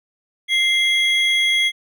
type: tone pair together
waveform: triangle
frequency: 2093 / 3316 Hz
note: C7 / G#7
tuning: 0 / -3 cents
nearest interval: minor sixth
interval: 797 cents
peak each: -16 dBFS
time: 0.48-1.72 s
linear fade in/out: 50 ms
effects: none